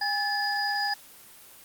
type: tone cluster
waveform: sine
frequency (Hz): 813 / 1730 / 4929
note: G#5 / A6 / D#8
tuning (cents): -37 / -30 / -17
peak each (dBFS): -29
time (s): 0.01-0.94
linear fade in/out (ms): 5
effects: white hiss -50 dBFS RMS until 1.64 s + Opus 24 kbps

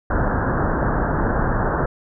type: low-pass noise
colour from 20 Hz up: pink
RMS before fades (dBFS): -20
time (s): 0.1-1.86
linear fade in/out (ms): 5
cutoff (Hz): 1700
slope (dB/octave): 96
effects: none

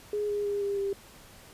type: tone with pitch steps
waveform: sine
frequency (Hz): 416.7 / 411.4 / 406.2 / 401.1 / 396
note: G#4 / G#4 / G#4 / G4 / G4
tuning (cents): +6 / -16 / -38 / +40 / +18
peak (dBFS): -27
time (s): 0.13-0.93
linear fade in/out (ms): 2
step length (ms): 160
effects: pink hiss -52 dBFS RMS until 1.53 s + resampled to 32000 Hz

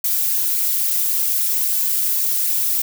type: noise with flanger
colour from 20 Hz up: violet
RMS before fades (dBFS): -19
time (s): 0.04-2.82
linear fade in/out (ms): 5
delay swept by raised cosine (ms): 0.42 to 4.12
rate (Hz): 3.7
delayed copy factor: +0.55
effects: none

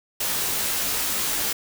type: noise with comb filter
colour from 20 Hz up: white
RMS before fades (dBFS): -25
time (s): 0.2-1.53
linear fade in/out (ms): 5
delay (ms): 16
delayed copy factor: -0.6
effects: none

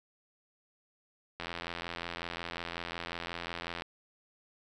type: click train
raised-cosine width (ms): 0.3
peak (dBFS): -21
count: 208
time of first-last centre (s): 1.4-3.821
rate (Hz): 85.5
effects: none

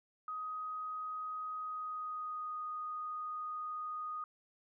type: tone with pitch glide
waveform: sine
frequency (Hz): 1255 to 1239.2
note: D#6 to D#6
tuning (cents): +15 to -7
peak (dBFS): -38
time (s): 0.28-4.24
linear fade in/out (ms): 2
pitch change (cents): -22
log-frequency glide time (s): 1.58-2.59
effects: none

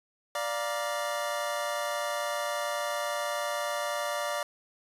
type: chord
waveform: 25% pulse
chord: Bb major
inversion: first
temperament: equal with one note detuned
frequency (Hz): 587.3 / 698.5 / 944.3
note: D5 / F5 / Bb5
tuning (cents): 0 / 0 / +22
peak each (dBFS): -28 / -32 / -34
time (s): 0.35-4.43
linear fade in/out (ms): 2
effects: resampled to 32000 Hz

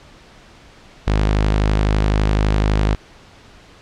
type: tone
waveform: sawtooth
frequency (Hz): 51.91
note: G#1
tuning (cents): 0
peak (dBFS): -10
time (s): 1.07-2.95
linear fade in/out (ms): 5
effects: pink hiss -45 dBFS RMS until 3.81 s + low-pass 5000 Hz 12 dB/octave

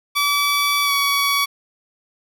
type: tone with pitch glide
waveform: 15% pulse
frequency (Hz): 1149 to 1129.3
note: D6 to C#6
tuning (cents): -38 to +32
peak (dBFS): -10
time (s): 0.15-1.46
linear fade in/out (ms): 20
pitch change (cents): -30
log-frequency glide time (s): 0.84-0.92
effects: none

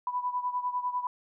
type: beating tone pair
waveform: sine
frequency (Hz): 987.8 / 997.8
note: B5 / B5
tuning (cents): 0 / +17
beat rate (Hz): 10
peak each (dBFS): -30 / -34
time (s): 0.07-1.07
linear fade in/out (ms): 2
effects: none

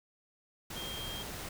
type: tone in noise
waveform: sine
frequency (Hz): 3210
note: G7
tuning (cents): +40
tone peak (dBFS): -41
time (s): 0.76-1.23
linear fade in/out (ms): 5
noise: pink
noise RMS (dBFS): -42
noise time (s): 0.7-1.49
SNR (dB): -2
effects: none

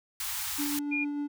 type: band-stop noise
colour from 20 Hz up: white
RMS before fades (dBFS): -34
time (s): 0.2-0.79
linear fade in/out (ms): 2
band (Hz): 110 to 770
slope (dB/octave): 96
type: tone with tremolo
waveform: triangle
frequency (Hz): 290.1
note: D4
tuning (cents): -21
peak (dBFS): -27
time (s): 0.58-1.28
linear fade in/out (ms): 20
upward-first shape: sine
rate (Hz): 6.8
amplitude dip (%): 25
type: tone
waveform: sine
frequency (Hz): 2421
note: D#7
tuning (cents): -48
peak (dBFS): -28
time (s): 0.91-1.05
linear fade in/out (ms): 20
effects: none

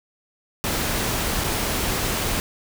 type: noise with dropouts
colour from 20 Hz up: pink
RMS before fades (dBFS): -24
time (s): 0.64-2.4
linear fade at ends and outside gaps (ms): 0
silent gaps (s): 1.438-1.442
effects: none

